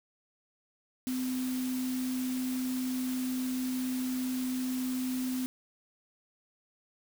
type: tone in noise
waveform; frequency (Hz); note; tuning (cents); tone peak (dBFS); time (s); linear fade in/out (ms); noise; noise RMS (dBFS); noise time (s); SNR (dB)
sine; 255.3; C4; -42; -30; 1.07-5.46; 0; white; -43; 1.07-5.46; +10
effects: none